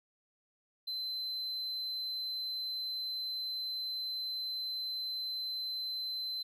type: tone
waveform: triangle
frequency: 4065 Hz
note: B7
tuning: 49 cents sharp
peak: -34 dBFS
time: 0.87-6.43 s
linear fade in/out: 10 ms
effects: none

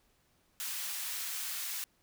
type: high-pass noise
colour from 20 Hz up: white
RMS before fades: -38 dBFS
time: 0.6-1.84 s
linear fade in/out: 0 ms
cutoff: 1300 Hz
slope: 12 dB/octave
effects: pink hiss -71 dBFS RMS until 2.02 s

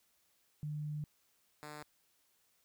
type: tone pair in turn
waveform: sine / 5% pulse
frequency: 150 / 150 Hz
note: D3 / D3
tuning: +37 / +37 cents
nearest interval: unison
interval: 0 cents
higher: neither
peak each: -37 / -35 dBFS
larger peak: second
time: 0.63-1.04 / 1.63-1.83 s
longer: first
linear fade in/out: 0 ms
effects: white hiss -74 dBFS RMS until 2.64 s

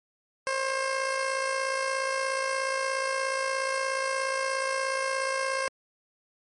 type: tone with amplitude modulation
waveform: 15% pulse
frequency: 533 Hz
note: C5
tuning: 32 cents sharp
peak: -18 dBFS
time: 0.47-5.68 s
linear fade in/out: 0 ms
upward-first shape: sine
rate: 56.9 Hz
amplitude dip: 50%
effects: MP3 48 kbps

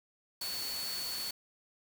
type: tone in noise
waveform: sine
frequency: 4435 Hz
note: C#8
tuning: in tune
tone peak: -37 dBFS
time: 0.41-1.31 s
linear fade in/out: 5 ms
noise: white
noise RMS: -41 dBFS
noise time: 0.41-1.31 s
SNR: +1 dB
effects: none

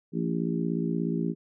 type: harmonic tone with a mistuned harmonic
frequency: 56.8 Hz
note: A#1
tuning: 44 cents flat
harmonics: 3 / 4 / 5 / 6 / 7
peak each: -29 / -31 / -33 / -35 / -36 dBFS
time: 0.12-1.35 s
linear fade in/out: 50 ms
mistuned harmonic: 7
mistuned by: +15 cents
effects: none

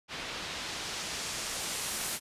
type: noise with low-pass filter sweep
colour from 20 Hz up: white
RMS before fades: -37 dBFS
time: 0.08-2.2 s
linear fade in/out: 50 ms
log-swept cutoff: 3400 to 12000 Hz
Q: 0.85
effects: resampled to 32000 Hz

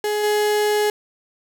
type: tone with level steps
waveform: 35% pulse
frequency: 419.6 Hz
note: G#4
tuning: 18 cents sharp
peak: -18 / -15 dBFS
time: 0.04-0.9 s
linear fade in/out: 2 ms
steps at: 0.23 s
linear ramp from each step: 10 ms
effects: none

